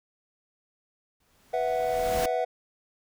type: noise with exponential growth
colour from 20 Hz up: pink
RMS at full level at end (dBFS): -30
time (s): 1.2-2.26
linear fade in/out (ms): 5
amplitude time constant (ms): 230
type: chord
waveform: triangle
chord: B suspended fourth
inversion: none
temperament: just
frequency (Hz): 493.9 / 658.5 / 740.8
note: B4 / E5 / F#5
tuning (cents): 0 / -2 / +2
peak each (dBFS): -27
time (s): 1.53-2.45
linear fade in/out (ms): 10
effects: none